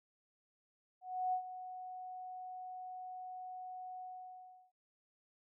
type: tone with ADSR envelope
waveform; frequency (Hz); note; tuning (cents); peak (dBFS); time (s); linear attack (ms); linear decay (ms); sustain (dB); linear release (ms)
sine; 738; F#5; -5; -31; 1.01-4.72; 320; 88; -13; 710
effects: none